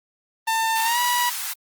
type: tone with pitch glide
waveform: sawtooth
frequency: 897 to 972.6 Hz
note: A5 to B5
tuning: +33 to -27 cents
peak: -16 dBFS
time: 0.47-1.3 s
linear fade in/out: 10 ms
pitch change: +140 cents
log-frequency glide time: 0.83-0.99 s
type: high-pass noise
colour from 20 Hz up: white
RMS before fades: -29 dBFS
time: 0.75-1.54 s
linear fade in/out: 20 ms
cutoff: 790 Hz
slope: 48 dB/octave
effects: Opus 24 kbps